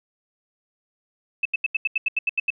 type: tone bursts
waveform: sine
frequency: 2620 Hz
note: E7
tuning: 11 cents flat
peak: -18 dBFS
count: 11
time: 1.43-2.504 s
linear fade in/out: 5 ms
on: 24 ms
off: 81 ms
effects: none